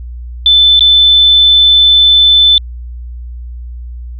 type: tone with dropouts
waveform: sine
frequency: 3520 Hz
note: A7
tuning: in tune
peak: -3 dBFS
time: 0.46-2.58 s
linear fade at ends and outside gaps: 1 ms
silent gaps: 0.794-0.807 s
effects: added 60 Hz sine -22 dBFS peak until 4.19 s